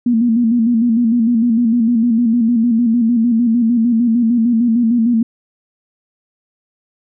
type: tone with vibrato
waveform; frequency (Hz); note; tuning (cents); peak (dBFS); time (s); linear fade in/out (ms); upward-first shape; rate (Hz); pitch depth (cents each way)
sine; 233.1; A#3; 0; -10; 0.06-5.23; 5; square; 6.6; 64
effects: none